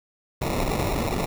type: noise with sample-and-hold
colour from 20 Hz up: pink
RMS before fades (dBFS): -25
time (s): 0.41-1.26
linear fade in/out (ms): 10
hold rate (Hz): 1575
effects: none